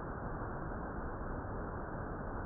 pink low-pass noise, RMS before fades -41 dBFS, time 0-2.45 s, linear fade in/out 0 ms, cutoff 1600 Hz, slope 96 dB/octave, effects none

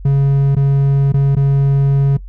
triangle tone with dropouts, 138.59 Hz, C#3, in tune, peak -7 dBFS, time 0.05-2.17 s, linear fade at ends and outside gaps 5 ms, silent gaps 0.551-0.565 / 1.122-1.14 / 1.352-1.366 s, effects noise-tail reverb RT60 0.1 s tail -20 dB re dry + added 46 Hz sine -28 dBFS peak until 2.28 s

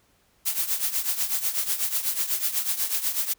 blue noise with tremolo, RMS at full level -23 dBFS, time 0.45-3.34 s, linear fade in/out 20 ms, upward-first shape triangle, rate 8.1 Hz, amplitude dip 80%, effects pink hiss -64 dBFS RMS until 3.38 s

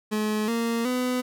30% pulse tone with pitch steps, 213.5 / 231.5 / 251 Hz, G#3 / A#3 / B3, +48 / -12 / +28 cents, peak -21 dBFS, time 0.11-1.22 s, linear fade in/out 20 ms, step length 370 ms, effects none

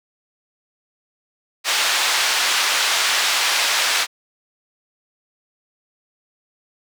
white band-pass noise, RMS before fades -19 dBFS, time 1.64-4.07 s, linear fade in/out 50 ms, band 830 to 4700 Hz, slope 12 dB/octave, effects none

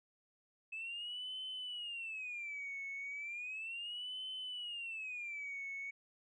sine tone with vibrato, 2593 Hz, E7, 29 cents flat, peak -40 dBFS, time 0.72-5.91 s, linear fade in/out 10 ms, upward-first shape sine, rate 0.35 Hz, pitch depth 280 cents each way, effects tanh soft clip ceiling -37 dBFS

